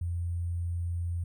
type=tone with sample-and-hold; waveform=sine; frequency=86.1 Hz; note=F2; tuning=24 cents flat; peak=-29 dBFS; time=0.01-1.24 s; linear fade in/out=5 ms; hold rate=8820 Hz; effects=none